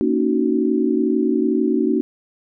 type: chord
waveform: sine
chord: D# minor seventh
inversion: second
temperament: just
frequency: 233.3 / 280 / 311.1 / 373.4 Hz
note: A#3 / C#4 / D#4 / F#4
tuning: +2 / +18 / 0 / +16 cents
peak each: -21 dBFS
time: 0.01-2.01 s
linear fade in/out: 0 ms
effects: none